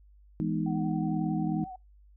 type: chord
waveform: sine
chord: E major seventh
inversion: none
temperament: equal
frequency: 164.81 / 207.7 / 246.9 / 311.1 Hz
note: E3 / G#3 / B3 / D#4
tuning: 0 / 0 / 0 / 0 cents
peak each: -31 / -32 / -36 / -32 dBFS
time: 0.4-1.64 s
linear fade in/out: 0 ms
type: tone with vibrato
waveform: sine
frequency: 751 Hz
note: F#5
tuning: 26 cents sharp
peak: -39 dBFS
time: 0.66-1.76 s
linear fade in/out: 5 ms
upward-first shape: sine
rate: 11 Hz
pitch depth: 42 cents each way
effects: noise-tail reverb RT60 0.2 s tail -25 dB re dry + added 50 Hz sine -54 dBFS peak until 2.16 s